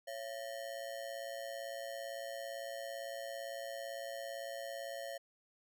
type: ring-modulated tone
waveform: square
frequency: 614 Hz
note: D#5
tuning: 23 cents flat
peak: -39 dBFS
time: 0.07-5.18 s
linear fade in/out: 10 ms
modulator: 58.9 Hz
effects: none